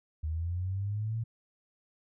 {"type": "linear sweep", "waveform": "sine", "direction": "up", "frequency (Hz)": [76, 115.5], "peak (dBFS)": -30, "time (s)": [0.23, 1.24], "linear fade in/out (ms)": 10, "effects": []}